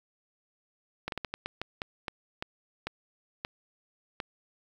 slowing click train, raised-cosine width 0.3 ms, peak -17 dBFS, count 13, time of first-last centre 1.08-4.202 s, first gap 42 ms, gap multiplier 1.3, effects 8-bit

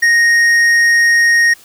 sine tone with tanh clipping, 1864.7 Hz, A#6, in tune, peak -9 dBFS, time 0.02-1.54 s, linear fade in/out 10 ms, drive 9 dB, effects white hiss -43 dBFS RMS until 1.64 s

